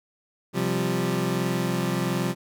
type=chord; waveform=25% pulse; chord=C suspended fourth; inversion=none; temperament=equal; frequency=130.81 / 174.61 / 196 Hz; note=C3 / F3 / G3; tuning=0 / 0 / 0 cents; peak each=-25 / -23 / -25 dBFS; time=0.53-2.35 s; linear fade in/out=50 ms; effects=none